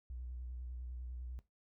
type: tone with vibrato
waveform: triangle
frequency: 61.74 Hz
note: B1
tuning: in tune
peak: -38 dBFS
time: 0.1-1.39 s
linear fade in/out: 0 ms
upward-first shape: square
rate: 10 Hz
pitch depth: 35 cents each way
effects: noise-tail reverb RT60 0.2 s tail -19 dB re dry + tanh soft clip ceiling -40 dBFS